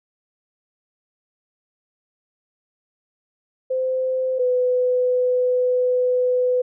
sine tone pair in turn, 517 / 500.5 Hz, C5 / B4, -21 / +23 cents, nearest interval minor second, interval 56 cents, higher first, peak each -19 / -16 dBFS, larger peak second, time 3.7-4.39 / 4.39-6.62 s, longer second, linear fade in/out 10 ms, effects none

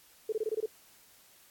sine tone bursts, 435.7 Hz, A4, 17 cents flat, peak -28 dBFS, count 7, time 0.29-0.66 s, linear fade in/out 5 ms, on 34 ms, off 22 ms, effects white hiss -60 dBFS RMS until 1.5 s + AAC 64 kbps

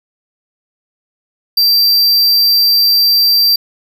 square tone, 4699 Hz, D8, in tune, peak -8 dBFS, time 1.57-3.56 s, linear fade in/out 5 ms, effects none

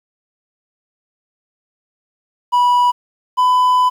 triangle tone pair in turn, 979 / 1001.9 Hz, B5 / B5, -15 / +25 cents, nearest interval unison, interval 40 cents, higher second, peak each -8 dBFS, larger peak neither, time 2.52-2.92 / 3.37-3.9 s, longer second, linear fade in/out 20 ms, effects 8-bit

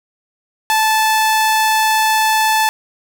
sawtooth tone, 874 Hz, A5, 12 cents flat, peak -8 dBFS, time 0.7-2.69 s, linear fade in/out 0 ms, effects none

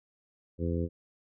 harmonic tone, 84.8 Hz, E2, 50 cents sharp, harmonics 1 / 2 / 3 / 4 / 5 / 6, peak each -31 / -34 / -36 / -37 / -38 / -39 dBFS, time 0.58-0.89 s, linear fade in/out 50 ms, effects none

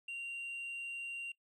sine tone with tanh clipping, 2766 Hz, F7, 17 cents flat, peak -40 dBFS, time 0.08-1.32 s, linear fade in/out 5 ms, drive 2 dB, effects noise-tail reverb RT60 0.1 s tail -22 dB re dry

